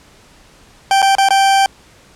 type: tone with dropouts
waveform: 40% pulse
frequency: 782 Hz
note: G5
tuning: 4 cents flat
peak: -8 dBFS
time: 0.91-1.66 s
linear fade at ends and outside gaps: 1 ms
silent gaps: 1.019-1.026 / 1.152-1.183 / 1.287-1.306 s
effects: pink hiss -46 dBFS RMS until 2.15 s + low-pass 9000 Hz 12 dB/octave